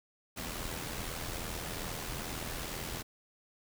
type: noise with amplitude modulation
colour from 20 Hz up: pink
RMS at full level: -37 dBFS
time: 0.36-3.03 s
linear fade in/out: 20 ms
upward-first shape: sine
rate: 82.4 Hz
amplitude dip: 50%
effects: none